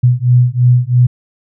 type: beating tone pair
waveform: sine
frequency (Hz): 122.2 / 125.2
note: B2 / B2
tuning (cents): -18 / +24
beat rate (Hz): 3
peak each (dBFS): -10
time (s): 0.03-1.07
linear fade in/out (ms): 10
effects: none